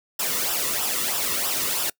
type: noise with flanger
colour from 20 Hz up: white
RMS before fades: -25 dBFS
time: 0.19-1.9 s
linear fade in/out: 5 ms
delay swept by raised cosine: 0.46 to 1.3 ms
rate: 3.1 Hz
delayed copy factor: -0.65
effects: noise-tail reverb RT60 0.1 s tail -24 dB re dry